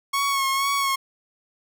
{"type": "tone with vibrato", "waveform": "sawtooth", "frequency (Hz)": 1100, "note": "C#6", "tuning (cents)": -14, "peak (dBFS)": -17, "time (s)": [0.13, 0.96], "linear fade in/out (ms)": 10, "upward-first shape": "sine", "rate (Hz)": 2.1, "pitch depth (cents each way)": 34, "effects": []}